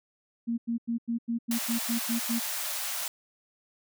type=tone bursts; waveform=sine; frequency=233.1 Hz; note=A#3; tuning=in tune; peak=-26 dBFS; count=10; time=0.47-2.398 s; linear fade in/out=20 ms; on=110 ms; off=92 ms
type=high-pass noise; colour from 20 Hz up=white; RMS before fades=-33 dBFS; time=1.51-3.08 s; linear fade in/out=2 ms; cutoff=550 Hz; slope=96 dB/octave
effects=none